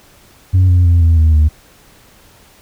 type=tone with pitch steps; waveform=sine; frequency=92.6 / 89.14 / 85.8 / 82.59 / 79.5 / 76.53 Hz; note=F#2 / F2 / F2 / E2 / D#2 / D#2; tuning=+2 / +36 / -30 / +4 / +38 / -28 cents; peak=-4 dBFS; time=0.53-1.49 s; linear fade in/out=20 ms; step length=160 ms; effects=tanh soft clip ceiling -5 dBFS + pink hiss -46 dBFS RMS until 2.61 s